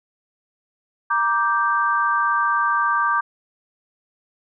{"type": "chord", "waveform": "sine", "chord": "G minor", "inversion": "first", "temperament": "just", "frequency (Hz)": [940.8, 1176, 1568], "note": ["Bb5", "D6", "G6"], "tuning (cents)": [16, 2, 0], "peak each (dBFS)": [-24, -19, -22], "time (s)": [1.1, 3.21], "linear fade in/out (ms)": 10, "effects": []}